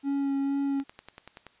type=tone with vibrato; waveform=triangle; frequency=277.2 Hz; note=C#4; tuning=in tune; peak=-23 dBFS; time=0.03-0.84 s; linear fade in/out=50 ms; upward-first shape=sine; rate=2.2 Hz; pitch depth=13 cents each way
type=click train; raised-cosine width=0.3 ms; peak=-27 dBFS; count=8; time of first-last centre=0.8-1.467 s; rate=10.5 Hz
effects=white hiss -62 dBFS RMS until 1.6 s + resampled to 8000 Hz